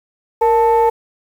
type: tone pair together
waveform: sine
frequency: 464.7 / 880 Hz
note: A#4 / A5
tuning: -5 / 0 cents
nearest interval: major seventh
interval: 1105 cents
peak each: -11 dBFS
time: 0.41-0.9 s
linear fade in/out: 10 ms
effects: tanh soft clip ceiling -6 dBFS + 7-bit